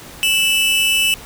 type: tone pair together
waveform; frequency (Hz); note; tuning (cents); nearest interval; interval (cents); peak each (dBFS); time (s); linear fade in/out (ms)
45% pulse; 2637 / 2966; E7 / F#7; 0 / +4; major second; 204; -16 / -16; 0.23-1.14; 0
effects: pink hiss -37 dBFS RMS until 1.25 s